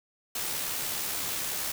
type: noise with amplitude modulation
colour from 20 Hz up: white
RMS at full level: -31 dBFS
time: 0.35-1.72 s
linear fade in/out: 5 ms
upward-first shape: sine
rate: 70.4 Hz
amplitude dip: 30%
effects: none